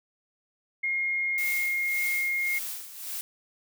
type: tone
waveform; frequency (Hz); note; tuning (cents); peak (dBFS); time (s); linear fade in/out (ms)
sine; 2140; C7; +38; -25; 0.83-2.59; 10
type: noise with tremolo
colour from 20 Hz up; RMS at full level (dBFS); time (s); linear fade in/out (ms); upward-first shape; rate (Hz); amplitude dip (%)
blue; -34; 1.38-3.21; 0; sine; 1.8; 70
effects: none